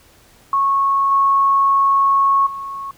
sine tone with level steps, 1100 Hz, C#6, 14 cents flat, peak -13 / -11 / -25 dBFS, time 0.53-2.91 s, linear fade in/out 2 ms, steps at 1.11 / 2.46 s, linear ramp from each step 10 ms, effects pink hiss -50 dBFS RMS until 2.97 s

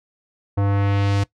square tone with low-pass filter sweep, 100 Hz, G2, 35 cents sharp, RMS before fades -19 dBFS, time 0.57-1.24 s, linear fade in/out 10 ms, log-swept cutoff 950 to 7000 Hz, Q 0.95, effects noise-tail reverb RT60 0.1 s tail -19 dB re dry

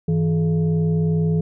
sine tone with frequency modulation, 162.7 Hz, E3, 22 cents flat, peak -16 dBFS, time 0.08-1.41 s, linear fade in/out 5 ms, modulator 263 Hz, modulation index 0.62, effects none

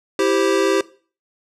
square chord, C major, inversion first, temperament equal, 329.6 / 392 / 523.3 Hz, E4 / G4 / C5, 0 / 0 / 0 cents, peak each -22 / -18 / -23 dBFS, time 0.19-0.81 s, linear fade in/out 2 ms, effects noise-tail reverb RT60 0.4 s tail -19 dB re dry + low-pass 8000 Hz 12 dB/octave

